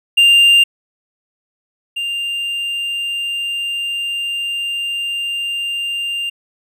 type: tone pair in turn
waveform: triangle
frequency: 2794 / 2794 Hz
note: F7 / F7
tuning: 0 / 0 cents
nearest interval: unison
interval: 0 cents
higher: neither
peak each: -5 / -17 dBFS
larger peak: first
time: 0.17-0.64 / 1.96-6.3 s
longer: second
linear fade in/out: 10 ms
effects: none